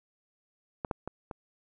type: clicks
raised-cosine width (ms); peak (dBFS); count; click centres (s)
1; -18 / -16 / -22 / -24; 4; 0.848 / 0.912 / 1.076 / 1.312
effects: none